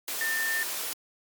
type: tone in noise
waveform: sine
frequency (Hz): 1800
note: A6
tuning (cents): +39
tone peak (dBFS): -27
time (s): 0.21-0.63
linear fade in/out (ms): 0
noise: white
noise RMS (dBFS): -33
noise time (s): 0.08-0.93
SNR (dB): +3
effects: high-pass 300 Hz 12 dB/octave + Opus 48 kbps